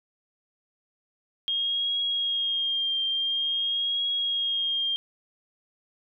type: tone with vibrato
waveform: sine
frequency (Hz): 3240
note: G#7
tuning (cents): -43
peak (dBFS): -24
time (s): 1.48-4.96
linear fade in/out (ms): 0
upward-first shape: triangle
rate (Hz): 0.48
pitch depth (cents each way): 36
effects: none